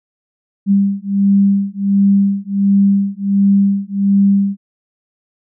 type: beating tone pair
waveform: sine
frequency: 197.7 / 199.1 Hz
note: G3 / G3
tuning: +15 / +27 cents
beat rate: 1.4 Hz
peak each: -13 dBFS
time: 0.66-4.57 s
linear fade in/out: 50 ms
effects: none